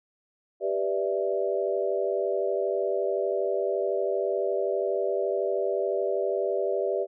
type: chord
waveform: sine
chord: E minor seventh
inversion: first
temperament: equal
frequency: 392 / 493.9 / 587.3 / 659.3 Hz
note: G4 / B4 / D5 / E5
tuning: 0 / 0 / 0 / 0 cents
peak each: -28 / -31 / -29 / -32 dBFS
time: 0.6-7.07 s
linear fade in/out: 50 ms
effects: none